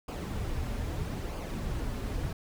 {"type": "noise with flanger", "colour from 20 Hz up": "brown", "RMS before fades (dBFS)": -34, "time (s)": [0.08, 2.33], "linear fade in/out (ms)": 5, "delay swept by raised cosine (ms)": [0.52, 6.22], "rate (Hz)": 0.78, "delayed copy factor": -0.5, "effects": []}